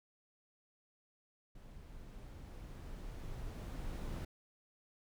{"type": "noise with level ramp", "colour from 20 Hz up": "brown", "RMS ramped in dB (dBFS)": [-54, -40], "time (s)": [1.55, 4.25], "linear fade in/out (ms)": 5, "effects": []}